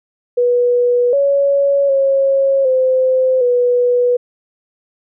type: tone with pitch steps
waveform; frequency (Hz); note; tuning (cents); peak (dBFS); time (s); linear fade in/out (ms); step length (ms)
sine; 487.5 / 560 / 545 / 517 / 490.1; B4 / C#5 / C#5 / C5 / B4; -23 / +18 / -29 / -21 / -13; -10; 0.37-4.17; 10; 760
effects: none